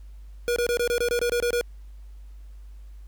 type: tone bursts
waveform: square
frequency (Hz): 480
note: B4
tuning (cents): -49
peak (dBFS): -22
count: 11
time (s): 0.48-1.611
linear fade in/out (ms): 0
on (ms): 81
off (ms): 24
effects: added 50 Hz sine -40 dBFS peak until 3.07 s + pink hiss -65 dBFS RMS until 3.07 s